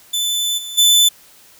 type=tone with level steps; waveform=sawtooth; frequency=3510 Hz; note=A7; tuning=5 cents flat; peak=-14 / -24 / -6 dBFS; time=0.13-1.09 s; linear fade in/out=10 ms; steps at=0.57 / 0.77 s; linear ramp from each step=20 ms; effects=white hiss -47 dBFS RMS until 1.59 s